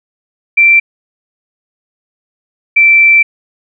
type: tone pair in turn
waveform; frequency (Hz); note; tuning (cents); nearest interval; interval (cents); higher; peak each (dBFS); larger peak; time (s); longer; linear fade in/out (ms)
sine; 2349 / 2337; D7 / D7; 0 / -9; unison; 9; first; -3; neither; 0.57-0.8 / 2.76-3.23; second; 10
effects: none